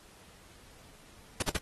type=noise bursts; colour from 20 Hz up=pink; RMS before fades=-29 dBFS; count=3; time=1.4-1.57 s; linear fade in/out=5 ms; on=24 ms; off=49 ms; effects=pink hiss -57 dBFS RMS until 1.61 s + AAC 32 kbps